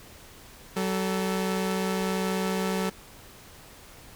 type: tone pair together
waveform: sawtooth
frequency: 189.32 / 440 Hz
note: F#3 / A4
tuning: +40 / 0 cents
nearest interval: octave + minor third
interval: 1460 cents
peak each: -23 / -27 dBFS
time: 0.76-2.9 s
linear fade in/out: 10 ms
effects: pink hiss -49 dBFS RMS until 4.15 s